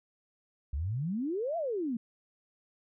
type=exponential two-way sweep; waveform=sine; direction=up then down; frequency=64.2 to 701 to 219.1 Hz; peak=-30 dBFS; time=0.73-1.97 s; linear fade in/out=5 ms; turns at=1.57 s; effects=none